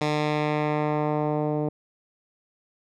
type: tone with low-pass filter sweep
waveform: 10% pulse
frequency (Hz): 150.6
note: D3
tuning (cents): +44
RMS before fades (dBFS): -25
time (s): 0.01-1.69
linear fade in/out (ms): 5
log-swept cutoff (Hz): 5300 to 500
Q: 0.92
effects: none

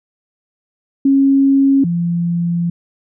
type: tone pair in turn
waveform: sine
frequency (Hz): 273.6 / 171.48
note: C#4 / F3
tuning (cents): -23 / -31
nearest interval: minor sixth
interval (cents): 808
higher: first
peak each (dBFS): -8 / -14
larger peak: first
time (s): 1.05-1.84 / 1.84-2.7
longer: second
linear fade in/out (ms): 5
effects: none

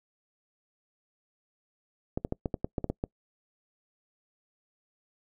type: clicks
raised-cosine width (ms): 2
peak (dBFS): -16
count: 10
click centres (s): 2.175 / 2.249 / 2.324 / 2.458 / 2.542 / 2.645 / 2.782 / 2.843 / 2.9 / 3.039
effects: noise-tail reverb RT60 0.1 s tail -25 dB re dry

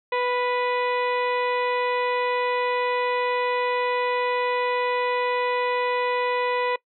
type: harmonic tone with a mistuned harmonic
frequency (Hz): 493.9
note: B4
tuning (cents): 0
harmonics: 1 / 2 / 3 / 4 / 5 / 6 / 7 / 8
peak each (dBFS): -24 / -26 / -40 / -31 / -33 / -42 / -42 / -44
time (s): 0.12-6.76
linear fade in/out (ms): 5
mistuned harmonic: 3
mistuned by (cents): -29
effects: noise-tail reverb RT60 0.1 s tail -22 dB re dry

